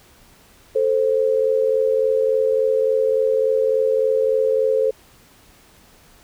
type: tone pair together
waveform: sine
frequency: 441.5 / 525 Hz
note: A4 / C5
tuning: +6 / +6 cents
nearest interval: minor third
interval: 300 cents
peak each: -18 dBFS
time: 0.75-4.91 s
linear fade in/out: 10 ms
effects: pink hiss -51 dBFS RMS until 6.23 s